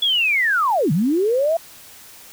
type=linear two-way sweep; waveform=sine; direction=down then up; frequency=3442 to 139.9 to 681 Hz; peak=-15 dBFS; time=0.02-1.57 s; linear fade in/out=5 ms; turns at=0.92 s; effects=white hiss -43 dBFS RMS until 2.32 s